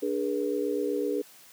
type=chord; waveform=sine; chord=G# diminished; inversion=second; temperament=equal with one note detuned; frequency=293.7 / 415.3 / 483.2 Hz; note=D4 / G#4 / B4; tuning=0 / 0 / -38 cents; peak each=-31 / -29 / -31 dBFS; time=0.02-1.22 s; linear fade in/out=10 ms; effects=white hiss -53 dBFS RMS until 1.52 s + high-pass 150 Hz 12 dB/octave